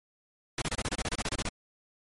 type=noise bursts; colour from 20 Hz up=pink; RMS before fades=-31 dBFS; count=14; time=0.58-1.489 s; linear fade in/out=2 ms; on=38 ms; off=29 ms; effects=low-pass 11000 Hz 12 dB/octave + MP3 48 kbps